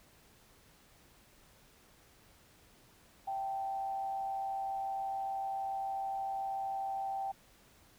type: tone with frequency modulation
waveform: sine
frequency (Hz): 780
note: G5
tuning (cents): -9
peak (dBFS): -34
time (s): 3.27-7.32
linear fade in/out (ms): 10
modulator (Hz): 107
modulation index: 0.37
effects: pink hiss -63 dBFS RMS until 7.98 s